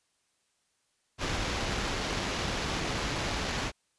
pink noise with sample-and-hold, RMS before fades -32 dBFS, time 1.18-3.72 s, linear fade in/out 50 ms, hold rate 8820 Hz, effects white hiss -74 dBFS RMS until 3.98 s + resampled to 22050 Hz

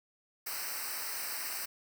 white noise with comb filter, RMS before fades -38 dBFS, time 0.46-1.66 s, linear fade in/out 10 ms, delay 0.29 ms, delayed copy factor -1, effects none

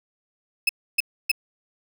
35% pulse tone bursts, 2600 Hz, E7, 24 cents flat, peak -15 dBFS, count 3, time 0.67-1.316 s, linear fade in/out 5 ms, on 22 ms, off 290 ms, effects none

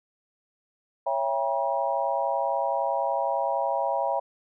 sine chord, C# diminished seventh, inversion none, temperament just, 554.4 / 665.2 / 798.3 / 957.9 Hz, C#5 / E5 / G5 / Bb5, 0 / +16 / +31 / +47 cents, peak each -29 dBFS, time 1.06-4.2 s, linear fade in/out 10 ms, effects none

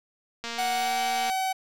click train, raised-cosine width 0.2 ms, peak -17 dBFS, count 201, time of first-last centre 0.44-1.298 s, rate 233 Hz
45% pulse tone with pitch glide, 740 to 758.6 Hz, F#5 to F#5, 0 to +43 cents, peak -25 dBFS, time 0.58-1.53 s, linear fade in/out 10 ms, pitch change +43 cents, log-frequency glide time 0.74-0.93 s
effects none

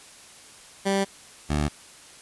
15% pulse tone pair in turn, 196 / 74.25 Hz, G3 / D2, 0 / +20 cents, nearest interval octave + perfect fourth, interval 1680 cents, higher first, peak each -15 / -16 dBFS, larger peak first, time 0.85-1.05 / 1.49-1.69 s, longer neither, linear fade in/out 20 ms, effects white hiss -48 dBFS RMS until 2.21 s + resampled to 24000 Hz

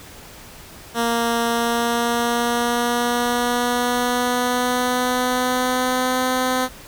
10% pulse tone with pitch glide, 233.1 to 255.7 Hz, A#3 to C4, 0 to -40 cents, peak -10 dBFS, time 0.94-6.69 s, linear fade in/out 50 ms, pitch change +160 cents, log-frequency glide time 1.45-6.26 s, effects pink hiss -41 dBFS RMS until 6.87 s

